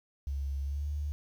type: tone with pitch glide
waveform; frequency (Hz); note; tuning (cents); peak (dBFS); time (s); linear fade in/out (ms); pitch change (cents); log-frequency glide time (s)
sine; 69.3 to 73.42; C#2 to D2; 0 to 0; -31; 0.27-1.12; 0; +100; 0.63-0.88
effects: 10-bit